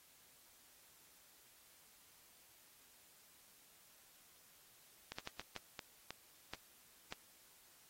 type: slowing click train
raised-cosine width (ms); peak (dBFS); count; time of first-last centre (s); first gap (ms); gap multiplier
0.2; -26; 9; 5.12-7.124; 65; 1.37
effects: white hiss -66 dBFS RMS until 7.89 s + AAC 48 kbps